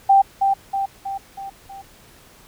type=tone with echo; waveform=sine; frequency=785 Hz; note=G5; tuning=2 cents sharp; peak=-9 dBFS; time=0.09-0.22 s; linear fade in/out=10 ms; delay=320 ms; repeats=5; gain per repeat=-5 dB; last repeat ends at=1.82 s; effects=pink hiss -49 dBFS RMS until 2.47 s